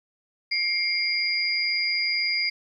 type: tone cluster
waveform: sine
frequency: 2128 / 2302 / 4842 Hz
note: C7 / D7 / D#8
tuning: +29 / -35 / -48 cents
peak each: -26 / -32 / -25 dBFS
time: 0.51-2.5 s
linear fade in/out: 10 ms
effects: 10-bit